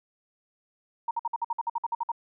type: tone bursts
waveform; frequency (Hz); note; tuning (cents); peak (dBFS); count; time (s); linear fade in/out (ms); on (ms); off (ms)
sine; 932.3; A#5; 0; -25; 13; 1.08-2.118; 5; 30; 54
effects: none